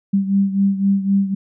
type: beating tone pair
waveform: sine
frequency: 196 / 199.9 Hz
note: G3 / G3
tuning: 0 / +34 cents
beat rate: 3.9 Hz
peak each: -15 / -20 dBFS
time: 0.13-1.35 s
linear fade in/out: 10 ms
effects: none